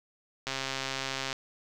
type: click train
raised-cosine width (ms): 0.2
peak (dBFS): -15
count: 116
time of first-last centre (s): 0.47-1.328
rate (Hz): 134
effects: none